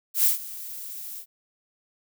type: noise with ADSR envelope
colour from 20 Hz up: violet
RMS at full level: -18 dBFS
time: 0.14-1.26 s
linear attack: 100 ms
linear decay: 140 ms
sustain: -19 dB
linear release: 76 ms
effects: none